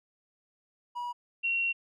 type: tone pair in turn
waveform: triangle / sine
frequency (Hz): 968 / 2738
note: B5 / F7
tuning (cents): -35 / -35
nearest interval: octave + tritone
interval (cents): 1800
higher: second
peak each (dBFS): -31 / -26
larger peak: second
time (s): 0.95-1.13 / 1.43-1.73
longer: second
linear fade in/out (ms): 20
effects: none